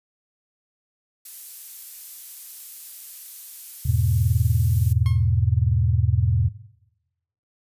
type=noise; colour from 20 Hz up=violet; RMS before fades=-36 dBFS; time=1.25-4.93 s; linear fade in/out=5 ms
type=chord; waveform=sine; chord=E major; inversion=none; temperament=equal; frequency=82.41 / 103.83 / 123.47 Hz; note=E2 / G#2 / B2; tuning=0 / 0 / 0 cents; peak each=-22 dBFS; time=3.85-6.49 s; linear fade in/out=10 ms
type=tone with exponential decay; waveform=15% pulse; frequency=1076 Hz; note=C6; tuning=48 cents sharp; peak=-27 dBFS; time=5.06-5.29 s; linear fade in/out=0 ms; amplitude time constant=50 ms
effects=noise-tail reverb RT60 1.0 s tail -20 dB re dry + resampled to 32000 Hz